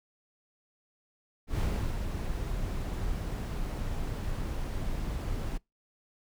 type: noise with ADSR envelope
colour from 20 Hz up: brown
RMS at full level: -28 dBFS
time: 1.47-5.58 s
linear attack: 110 ms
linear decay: 380 ms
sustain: -5 dB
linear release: 11 ms
effects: noise-tail reverb RT60 0.2 s tail -25 dB re dry